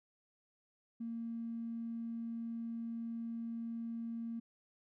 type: tone with tanh clipping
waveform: triangle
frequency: 230.4 Hz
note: A#3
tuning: 20 cents flat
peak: -38 dBFS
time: 1-4.4 s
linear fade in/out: 10 ms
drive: 2 dB
effects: none